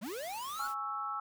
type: linear sweep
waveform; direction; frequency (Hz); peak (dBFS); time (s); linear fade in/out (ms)
square; up; 173.2 to 1504; -39; 0.01-0.68; 20
type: noise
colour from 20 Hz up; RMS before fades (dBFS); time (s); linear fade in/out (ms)
white; -50; 0.02-0.75; 50
type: chord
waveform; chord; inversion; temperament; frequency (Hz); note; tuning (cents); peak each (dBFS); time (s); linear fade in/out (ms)
sine; C# minor; second; equal; 830.6 / 1108.7 / 1318.5; G#5 / C#6 / E6; 0 / 0 / 0; -42 / -42 / -36; 0.59-1.2; 5
effects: none